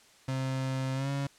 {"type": "tone with pitch glide", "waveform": "35% pulse", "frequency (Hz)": [132.1, 139.31], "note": ["C3", "C#3"], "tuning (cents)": [17, 9], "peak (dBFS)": -28, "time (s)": [0.28, 1.27], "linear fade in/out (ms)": 5, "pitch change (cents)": 92, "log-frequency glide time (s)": [0.94, 1.1], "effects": ["white hiss -59 dBFS RMS until 1.38 s", "low-pass 8000 Hz 12 dB/octave"]}